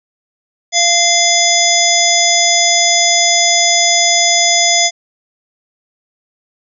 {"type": "harmonic tone with a mistuned harmonic", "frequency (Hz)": 690, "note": "F5", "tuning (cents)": -21, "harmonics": [1, 3, 5, 7, 9, 10], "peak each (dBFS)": [-16, -16, -16, -16, -16, -16], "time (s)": [0.72, 4.91], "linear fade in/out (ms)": 50, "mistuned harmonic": 7, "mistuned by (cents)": 70, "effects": []}